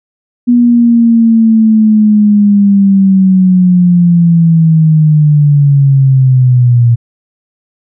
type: linear sweep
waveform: sine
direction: down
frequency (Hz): 243.3 to 117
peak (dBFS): -3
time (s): 0.47-6.96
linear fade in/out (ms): 20
effects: none